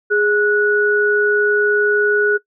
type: tone pair together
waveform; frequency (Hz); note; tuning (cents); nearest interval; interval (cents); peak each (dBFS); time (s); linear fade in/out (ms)
sine; 414.7 / 1468.5; G#4 / F#6; -3 / -13; octave + minor seventh; 2190; -15; 0.1-2.38; 20
effects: noise-tail reverb RT60 0.1 s tail -19 dB re dry